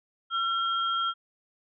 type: tone pair together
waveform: sine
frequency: 1357 / 3228 Hz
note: E6 / G#7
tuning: +50 / -50 cents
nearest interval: octave + minor third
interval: 1500 cents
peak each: -26 / -31 dBFS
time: 0.3-1.14 s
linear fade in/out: 50 ms
effects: none